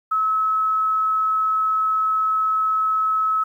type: tone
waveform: sine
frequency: 1292 Hz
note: E6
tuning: 35 cents flat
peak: -17 dBFS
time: 0.11-3.44 s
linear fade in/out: 10 ms
effects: 9-bit